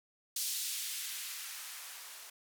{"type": "noise with band-pass filter sweep", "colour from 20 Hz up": "violet", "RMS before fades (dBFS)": -41, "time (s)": [0.36, 2.3], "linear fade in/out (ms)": 5, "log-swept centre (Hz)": [4400, 690], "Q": 0.91, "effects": []}